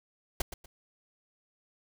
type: noise with echo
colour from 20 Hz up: pink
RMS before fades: -29 dBFS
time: 0.4-0.42 s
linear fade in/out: 5 ms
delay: 120 ms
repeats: 2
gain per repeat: -11 dB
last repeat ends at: 0.66 s
effects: none